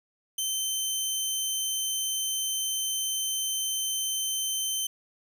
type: tone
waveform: 15% pulse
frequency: 3091 Hz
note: G7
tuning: 25 cents flat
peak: -20 dBFS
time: 0.38-4.87 s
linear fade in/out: 5 ms
effects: none